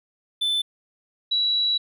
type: tone pair in turn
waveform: triangle / sine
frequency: 3520 / 3915 Hz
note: A7 / B7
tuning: 0 / -16 cents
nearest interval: major second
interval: 184 cents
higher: second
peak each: -19 dBFS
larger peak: neither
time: 0.41-0.62 / 1.31-1.78 s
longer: second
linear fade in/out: 10 ms
effects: none